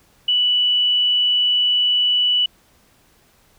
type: tone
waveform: sine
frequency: 2960 Hz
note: F#7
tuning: in tune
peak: -14 dBFS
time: 0.28-2.46 s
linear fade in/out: 5 ms
effects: pink hiss -56 dBFS RMS until 3.58 s